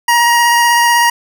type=tone with vibrato; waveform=25% pulse; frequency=947 Hz; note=A#5; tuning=27 cents sharp; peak=-4 dBFS; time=0.08-1.1 s; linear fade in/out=5 ms; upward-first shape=sine; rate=16 Hz; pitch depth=12 cents each way; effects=none